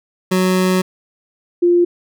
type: tone pair in turn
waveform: 25% pulse / sine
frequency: 185 / 349.2 Hz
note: F#3 / F4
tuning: 0 / 0 cents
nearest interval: major seventh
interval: 1100 cents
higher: second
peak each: -9 dBFS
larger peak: neither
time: 0.31-0.82 / 1.62-1.85 s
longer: first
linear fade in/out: 10 ms
effects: none